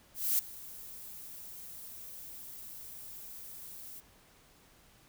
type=noise with ADSR envelope; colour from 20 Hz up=violet; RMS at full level=-27 dBFS; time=0.14-4.01 s; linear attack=250 ms; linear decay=4 ms; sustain=-20 dB; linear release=23 ms; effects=pink hiss -62 dBFS RMS until 5.08 s